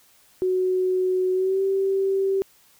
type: tone with pitch glide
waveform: sine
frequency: 370 to 387.9 Hz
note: F#4 to G4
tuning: 0 to -18 cents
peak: -19 dBFS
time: 0.42-2.42 s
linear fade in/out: 0 ms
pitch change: +82 cents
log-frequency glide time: 1.33-1.62 s
effects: white hiss -57 dBFS RMS until 2.79 s